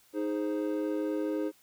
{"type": "chord", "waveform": "triangle", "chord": "Ab major", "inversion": "second", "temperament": "equal", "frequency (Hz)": [311.1, 415.3, 523.3], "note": ["Eb4", "Ab4", "C5"], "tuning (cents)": [0, 0, 0], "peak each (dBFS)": [-29, -33, -34], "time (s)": [0.13, 1.52], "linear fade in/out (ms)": 50, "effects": ["white hiss -63 dBFS RMS until 1.62 s"]}